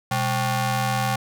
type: ring-modulated tone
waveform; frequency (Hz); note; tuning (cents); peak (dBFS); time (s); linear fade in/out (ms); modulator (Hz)
sawtooth; 327.9; E4; -9; -14; 0.11-1.16; 5; 452
effects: none